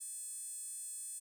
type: tone with high-pass filter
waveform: sawtooth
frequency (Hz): 857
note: A5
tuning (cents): -46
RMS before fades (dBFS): -45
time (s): 0-1.2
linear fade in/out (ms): 20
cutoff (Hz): 8600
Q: 8.7
effects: none